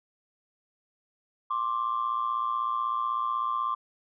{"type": "tone pair together", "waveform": "sine", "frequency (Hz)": [1055, 1171.1], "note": ["C6", "D6"], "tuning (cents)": [14, -5], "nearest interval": "major second", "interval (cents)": 181, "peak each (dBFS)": -28, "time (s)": [1.5, 3.75], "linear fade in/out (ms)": 10, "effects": ["tanh soft clip ceiling -20 dBFS"]}